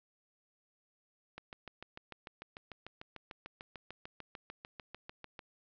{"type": "click train", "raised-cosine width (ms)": 0.3, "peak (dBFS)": -29, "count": 28, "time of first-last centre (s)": [1.38, 5.392], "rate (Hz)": 6.73, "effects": ["low-pass 5000 Hz 12 dB/octave"]}